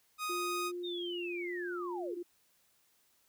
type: tone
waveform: sawtooth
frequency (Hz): 1246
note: D#6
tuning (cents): +2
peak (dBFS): -31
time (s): 0.18-0.72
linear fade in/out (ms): 50
type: tone with vibrato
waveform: sine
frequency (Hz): 351.5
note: F4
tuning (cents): +11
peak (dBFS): -37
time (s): 0.29-2.23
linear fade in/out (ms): 10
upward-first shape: square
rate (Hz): 0.84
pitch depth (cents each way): 8
type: linear sweep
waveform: sine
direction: down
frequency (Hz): 3740 to 288.1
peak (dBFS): -40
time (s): 0.83-2.18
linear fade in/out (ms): 20
effects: white hiss -71 dBFS RMS until 3.28 s